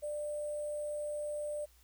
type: tone with sample-and-hold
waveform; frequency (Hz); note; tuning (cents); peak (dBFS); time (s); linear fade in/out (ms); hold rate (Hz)
sine; 593; D5; +17; -35; 0.02-1.66; 20; 8820
effects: added 60 Hz sine -63 dBFS peak until 1.83 s + white hiss -67 dBFS RMS until 1.83 s